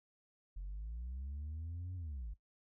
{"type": "linear two-way sweep", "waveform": "sine", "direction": "up then down", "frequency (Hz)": [43.9, 92.5, 47.61], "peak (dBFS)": -39, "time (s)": [0.56, 2.34], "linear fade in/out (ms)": 10, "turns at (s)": 1.95, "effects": ["noise-tail reverb RT60 0.1 s tail -17 dB re dry", "tanh soft clip ceiling -39 dBFS"]}